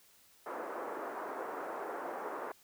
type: band-pass noise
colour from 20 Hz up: pink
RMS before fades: -41 dBFS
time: 0.46-2.52 s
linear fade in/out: 5 ms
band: 360 to 1400 Hz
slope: 24 dB/octave
effects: white hiss -64 dBFS RMS until 2.63 s